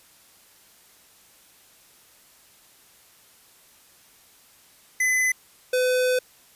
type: tone pair in turn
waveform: square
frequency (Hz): 2019 / 504.8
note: B6 / B4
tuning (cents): +38 / +38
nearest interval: 2 octaves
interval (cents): 2400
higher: first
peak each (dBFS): -20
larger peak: neither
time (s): 5-5.32 / 5.73-6.19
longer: second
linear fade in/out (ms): 5
effects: white hiss -55 dBFS RMS until 6.55 s + resampled to 32000 Hz